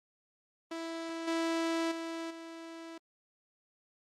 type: tone with level steps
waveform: sawtooth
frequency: 329.6 Hz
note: E4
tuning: in tune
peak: -33 / -26 / -33 / -40 dBFS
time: 0.71-2.98 s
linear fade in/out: 5 ms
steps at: 1.27 / 1.91 / 2.3 s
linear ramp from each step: 10 ms
effects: low-pass 7000 Hz 12 dB/octave + Opus 24 kbps